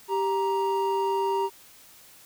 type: tone pair together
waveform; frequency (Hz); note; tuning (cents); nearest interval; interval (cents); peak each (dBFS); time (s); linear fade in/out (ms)
triangle; 392 / 937.5; G4 / A#5; 0 / +10; octave + minor third; 1510; -24; 0.08-1.5; 50
effects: white hiss -52 dBFS RMS until 2.25 s